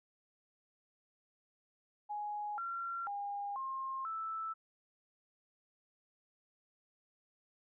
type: tone with pitch steps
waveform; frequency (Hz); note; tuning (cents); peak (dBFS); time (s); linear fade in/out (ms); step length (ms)
sine; 833 / 1369 / 810 / 1065 / 1318; G#5 / F6 / G#5 / C6 / E6; +5 / -35 / -43 / +30 / -1; -37; 2.09-4.54; 20; 490
effects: none